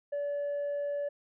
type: tone with tanh clipping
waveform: sine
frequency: 575 Hz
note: D5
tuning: 37 cents flat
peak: -31 dBFS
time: 0.12-1.09 s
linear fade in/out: 10 ms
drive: 1 dB
effects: none